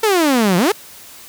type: exponential two-way sweep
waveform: sawtooth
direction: down then up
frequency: 457.5 to 169.3 to 457.5 Hz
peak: -8 dBFS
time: 0.03-0.72 s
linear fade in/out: 5 ms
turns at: 0.57 s
effects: white hiss -39 dBFS RMS until 1.28 s